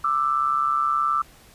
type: tone pair together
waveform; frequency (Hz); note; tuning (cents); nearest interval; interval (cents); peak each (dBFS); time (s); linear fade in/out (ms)
sine; 1184 / 1323.1; D6 / E6; +14 / +6; major second; 192; -22; 0.04-1.22; 5
effects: pink hiss -51 dBFS RMS until 1.54 s + resampled to 32000 Hz